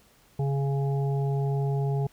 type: harmonic tone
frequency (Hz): 138.59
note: C#3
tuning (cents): 0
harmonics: 1 / 3 / 5 / 6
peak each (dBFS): -24 / -33 / -40 / -40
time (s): 0.39-2.07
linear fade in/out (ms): 5
effects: pink hiss -60 dBFS RMS until 2.12 s